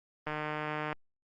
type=click train; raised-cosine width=0.5 ms; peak=-20 dBFS; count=101; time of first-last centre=0.27-0.928 s; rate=152 Hz; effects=Opus 32 kbps